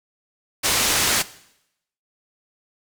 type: low-pass noise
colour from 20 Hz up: white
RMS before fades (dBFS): -20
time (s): 0.63-1.23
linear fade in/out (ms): 20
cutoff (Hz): 8400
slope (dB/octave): 12
effects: noise-tail reverb RT60 0.8 s tail -18 dB re dry